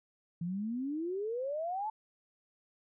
sine exponential sweep, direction up, 164.81 to 889 Hz, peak -33 dBFS, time 0.41-1.9 s, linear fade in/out 5 ms, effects none

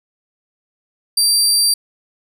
25% pulse tone, 4699 Hz, D8, in tune, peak -7 dBFS, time 1.17-1.74 s, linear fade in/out 5 ms, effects none

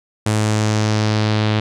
sawtooth tone with low-pass filter sweep, 107.4 Hz, A2, 41 cents flat, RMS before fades -17 dBFS, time 0.26-1.6 s, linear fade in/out 5 ms, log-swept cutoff 9000 to 3600 Hz, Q 2, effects none

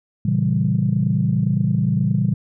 sine chord, A# diminished seventh, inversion none, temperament equal with one note detuned, 116.54 / 138.59 / 166.54 / 196 Hz, A#2 / C#3 / E3 / G3, 0 / 0 / +18 / 0 cents, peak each -21 dBFS, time 0.25-2.34 s, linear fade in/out 5 ms, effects tanh soft clip ceiling -6 dBFS

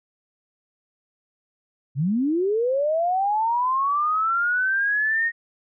sine linear sweep, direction up, 123.47 to 1871 Hz, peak -19 dBFS, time 1.95-5.32 s, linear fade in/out 50 ms, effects none

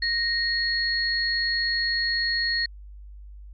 sine tone pair together, 1864.7 / 4319 Hz, A#6 / C#8, 0 / -46 cents, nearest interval octave + minor third, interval 1454 cents, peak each -25 dBFS, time 0.02-2.66 s, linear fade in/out 5 ms, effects added 50 Hz sine -40 dBFS peak until 3.53 s

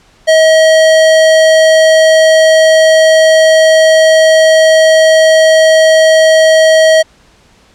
square tone, 637 Hz, D#5, 41 cents sharp, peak -4 dBFS, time 0.27-7.03 s, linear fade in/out 20 ms, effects pink hiss -46 dBFS RMS until 7.74 s + low-pass 7000 Hz 12 dB/octave

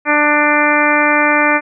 harmonic tone, 296.6 Hz, D4, 17 cents sharp, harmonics 1 / 2 / 3 / 4 / 5 / 6 / 7 / 8, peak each -18 / -18 / -18 / -18 / -18 / -18 / -18 / -18 dBFS, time 0.05-1.61 s, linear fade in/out 50 ms, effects none

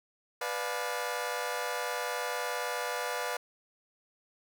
20% pulse chord, B diminished seventh, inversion none, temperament just, 493.9 / 592.7 / 711.2 / 853.4 Hz, B4 / D5 / F5 / Ab5, 0 / +16 / +31 / +47 cents, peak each -31 / -33 / -33 / -36 dBFS, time 0.41-3.37 s, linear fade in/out 5 ms, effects none

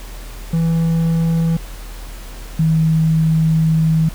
triangle / sine tone pair in turn, 164.81 / 159.93 Hz, E3 / D#3, 0 / +48 cents, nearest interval minor second, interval 52 cents, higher first, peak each -11 dBFS, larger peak neither, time 0.53-1.57 / 2.59-4.09 s, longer second, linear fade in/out 5 ms, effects added 40 Hz sine -29 dBFS peak until 4.14 s + pink hiss -38 dBFS RMS until 4.14 s

